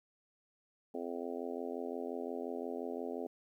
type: harmonic tone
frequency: 85.7 Hz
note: F2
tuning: 32 cents flat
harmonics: 3 / 4 / 5 / 6 / 7 / 8 / 9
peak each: -43 / -45 / -42 / -48 / -47 / -49 / -51 dBFS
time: 0.94-3.27 s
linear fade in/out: 5 ms
effects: 12-bit

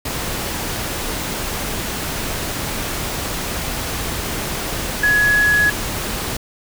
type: tone in noise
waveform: sine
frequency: 1683 Hz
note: G#6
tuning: 23 cents sharp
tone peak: -12 dBFS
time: 5.03-5.7 s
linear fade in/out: 5 ms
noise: pink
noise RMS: -24 dBFS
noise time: 0.05-6.37 s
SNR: +9 dB
effects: none

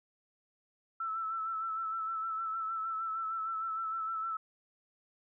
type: tone with vibrato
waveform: sine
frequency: 1322 Hz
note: E6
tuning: 5 cents sharp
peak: -33 dBFS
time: 1-4.37 s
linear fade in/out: 5 ms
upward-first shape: sine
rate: 6.5 Hz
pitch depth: 34 cents each way
effects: none

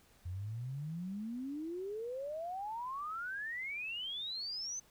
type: exponential sweep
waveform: sine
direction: up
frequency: 85.8 to 6272 Hz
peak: -38 dBFS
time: 0.25-4.8 s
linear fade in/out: 10 ms
effects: pink hiss -66 dBFS RMS until 4.9 s

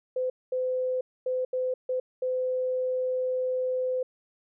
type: tone bursts at uneven times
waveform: sine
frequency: 510 Hz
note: C5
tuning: 44 cents flat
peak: -25 dBFS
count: 6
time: 0.16-0.3 / 0.52-1.01 / 1.26-1.45 / 1.53-1.74 / 1.89-2 / 2.22-4.03 s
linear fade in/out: 5 ms
effects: none

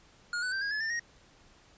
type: tone with pitch steps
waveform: square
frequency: 1430 / 1495.9 / 1564.8 / 1637 / 1712.4 / 1791.3 / 1873.9 Hz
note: F6 / F#6 / G6 / G#6 / A6 / A6 / A#6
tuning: +41 / +19 / -4 / -25 / -47 / +31 / +9 cents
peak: -31 dBFS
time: 0.33-0.995 s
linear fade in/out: 2 ms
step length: 95 ms
effects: pink hiss -60 dBFS RMS until 1.77 s + resampled to 16000 Hz

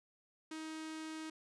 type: tone with notch filter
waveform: sawtooth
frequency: 315.7 Hz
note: D#4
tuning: 25 cents sharp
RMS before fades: -45 dBFS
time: 0.51-1.3 s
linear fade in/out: 5 ms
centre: 690 Hz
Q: 1.5
effects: resampled to 22050 Hz

